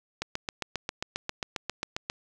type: click train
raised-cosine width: 0.2 ms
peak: -13 dBFS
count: 15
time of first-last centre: 0.22-2.099 s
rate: 7.45 Hz
effects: none